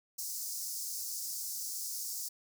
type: high-pass noise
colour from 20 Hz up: pink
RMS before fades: -39 dBFS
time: 0.18-2.29 s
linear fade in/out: 10 ms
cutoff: 5000 Hz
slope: 48 dB/octave
effects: none